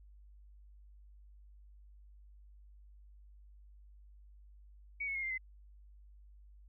sine tone with pitch steps, 2251 / 2198 / 2147 / 2097 / 2048 Hz, C#7 / C#7 / C7 / C7 / C7, +26 / -15 / +44 / +3 / -38 cents, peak -35 dBFS, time 5-5.38 s, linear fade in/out 10 ms, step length 76 ms, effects added 50 Hz sine -55 dBFS peak until 6.68 s

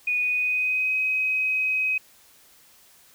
sine tone with pitch glide, 2469 to 2528 Hz, D#7 to D#7, -14 to +27 cents, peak -21 dBFS, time 0.07-1.98 s, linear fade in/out 5 ms, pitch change +41 cents, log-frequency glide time 0.18-0.95 s, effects white hiss -55 dBFS RMS until 3.14 s

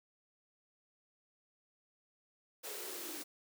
white noise with high-pass filter sweep, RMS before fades -44 dBFS, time 2.63-3.24 s, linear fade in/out 20 ms, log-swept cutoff 450 to 290 Hz, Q 7, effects none

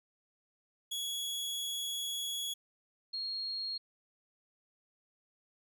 sawtooth / sine tone pair in turn, 3355 / 4268 Hz, G#7 / C8, +17 / +34 cents, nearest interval major third, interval 417 cents, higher second, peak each -32 / -35 dBFS, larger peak first, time 0.91-2.54 / 3.13-3.78 s, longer first, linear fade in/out 10 ms, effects none

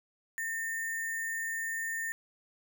sine tone with sample-and-hold, 1819 Hz, A#6, 43 cents flat, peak -32 dBFS, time 0.38-2.12 s, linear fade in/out 0 ms, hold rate 8820 Hz, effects none

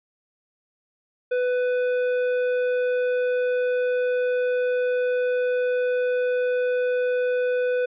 sine tone with tanh clipping, 497.7 Hz, B4, 13 cents sharp, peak -22 dBFS, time 1.31-7.86 s, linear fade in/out 10 ms, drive 11 dB, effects resampled to 8000 Hz

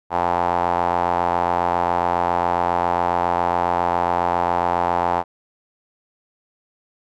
sawtooth tone with band-pass filter, 87.31 Hz, F2, in tune, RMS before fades -20 dBFS, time 0.1-5.24 s, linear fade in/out 50 ms, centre 850 Hz, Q 4.1, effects none

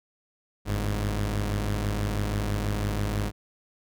sawtooth tone pair together, 48.86 / 103.83 Hz, G1 / G#2, -5 / 0 cents, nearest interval octave + minor second, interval 1305 cents, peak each -25 / -24 dBFS, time 0.65-3.32 s, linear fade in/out 50 ms, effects none

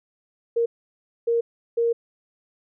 sine tone bursts at uneven times, 466.2 Hz, A#4, in tune, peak -18 dBFS, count 3, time 0.56-0.66 / 1.27-1.41 / 1.77-1.93 s, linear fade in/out 10 ms, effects none

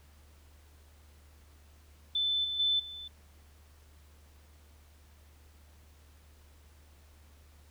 sine tone with level steps, 3520 Hz, A7, in tune, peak -27 / -32 / -25 / -41 dBFS, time 2.15-3.08 s, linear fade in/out 5 ms, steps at 2.44 / 2.59 / 2.79 s, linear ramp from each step 10 ms, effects added 74 Hz sine -56 dBFS peak until 7.7 s + pink hiss -64 dBFS RMS until 7.7 s

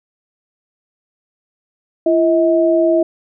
sine tone pair together, 338.9 / 639.2 Hz, E4 / D#5, +48 / +47 cents, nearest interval major seventh, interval 1099 cents, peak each -13 / -13 dBFS, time 2.06-3.03 s, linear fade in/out 5 ms, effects none

